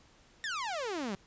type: exponential sweep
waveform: sawtooth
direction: down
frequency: 1864.7 to 183.1 Hz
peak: -30 dBFS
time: 0.44-1.15 s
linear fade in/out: 0 ms
effects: pink hiss -62 dBFS RMS until 1.26 s + resampled to 16000 Hz